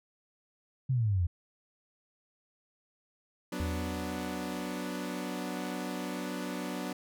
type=exponential sweep; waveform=sine; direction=down; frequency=136.3 to 82.41 Hz; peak=-25 dBFS; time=0.89-1.27 s; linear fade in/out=10 ms
type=chord; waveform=sawtooth; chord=B minor; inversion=second; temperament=equal; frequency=185 / 246.9 / 293.7 Hz; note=F#3 / B3 / D4; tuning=0 / 0 / 0 cents; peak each=-35 dBFS; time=3.52-6.93 s; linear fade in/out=5 ms
type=tone with exponential decay; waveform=triangle; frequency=81.3 Hz; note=E2; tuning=23 cents flat; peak=-28 dBFS; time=3.6-5.08 s; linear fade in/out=0 ms; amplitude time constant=320 ms
effects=none